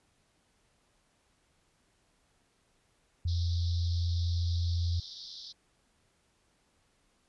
sine tone, 85.7 Hz, F2, 32 cents flat, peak -27 dBFS, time 3.25-5 s, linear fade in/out 5 ms
pink band-pass noise, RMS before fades -46 dBFS, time 3.27-5.53 s, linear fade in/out 20 ms, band 3500 to 5500 Hz, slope 96 dB/octave
effects pink hiss -71 dBFS RMS until 7.28 s + resampled to 24000 Hz

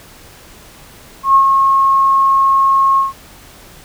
sine tone with ADSR envelope, 1085 Hz, C#6, 37 cents flat, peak -4 dBFS, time 1.23-3.13 s, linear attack 120 ms, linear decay 84 ms, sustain -4 dB, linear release 150 ms, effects pink hiss -40 dBFS RMS until 3.84 s

